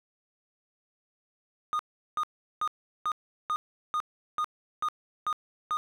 triangle tone bursts, 1228 Hz, D#6, 23 cents flat, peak -24 dBFS, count 10, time 1.73-5.77 s, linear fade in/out 0 ms, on 62 ms, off 380 ms, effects none

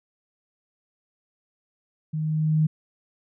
sine tone with level ramp, 155.56 Hz, D#3, in tune, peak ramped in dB -25 to -16 dBFS, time 2.13-2.67 s, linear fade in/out 10 ms, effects none

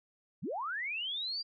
sine linear sweep, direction up, 103.83 to 4807 Hz, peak -34 dBFS, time 0.42-1.43 s, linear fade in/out 20 ms, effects none

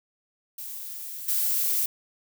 violet noise with level steps, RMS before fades -37 / -25 dBFS, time 0.58-1.86 s, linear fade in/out 5 ms, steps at 1.28 s, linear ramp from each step 5 ms, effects none

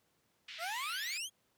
pink band-pass noise, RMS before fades -48 dBFS, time 0.48-1.18 s, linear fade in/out 5 ms, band 2100 to 4200 Hz, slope 24 dB/octave
20% pulse exponential sweep, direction up, 622.3 to 3347 Hz, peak -32 dBFS, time 0.58-1.3 s, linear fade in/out 50 ms
effects pink hiss -75 dBFS RMS until 1.57 s + high-pass 100 Hz 12 dB/octave

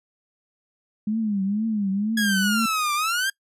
sine tone with vibrato, 207.7 Hz, G#3, in tune, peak -21 dBFS, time 1.07-2.66 s, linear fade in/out 5 ms, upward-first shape triangle, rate 2.1 Hz, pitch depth 160 cents each way
sawtooth exponential two-way sweep, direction down then up, 1675 to 1170 to 1625 Hz, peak -18 dBFS, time 2.17-3.3 s, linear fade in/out 5 ms, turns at 2.94 s
effects noise-tail reverb RT60 0.1 s tail -22 dB re dry + resampled to 32000 Hz

